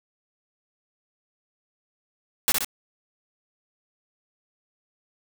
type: noise with echo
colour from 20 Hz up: white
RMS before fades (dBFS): -20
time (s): 2.48-2.52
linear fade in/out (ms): 0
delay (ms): 63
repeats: 2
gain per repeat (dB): -4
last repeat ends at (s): 2.646
effects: none